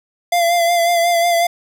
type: tone with vibrato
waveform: square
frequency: 687 Hz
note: F5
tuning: 29 cents flat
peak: -13 dBFS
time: 0.32-1.47 s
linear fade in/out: 5 ms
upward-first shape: sine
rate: 5.5 Hz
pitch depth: 34 cents each way
effects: none